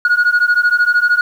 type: beating tone pair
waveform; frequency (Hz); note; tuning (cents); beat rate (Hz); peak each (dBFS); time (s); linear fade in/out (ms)
sine; 1441 / 1454; F#6 / F#6; -46 / -31; 13; -11; 0.05-1.21; 2
effects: tanh soft clip ceiling -7 dBFS + 7-bit